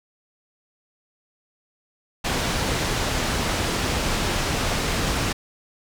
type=low-pass noise; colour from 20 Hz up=pink; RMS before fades=-24 dBFS; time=2.24-5.33 s; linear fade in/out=10 ms; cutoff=7200 Hz; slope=12 dB/octave; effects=none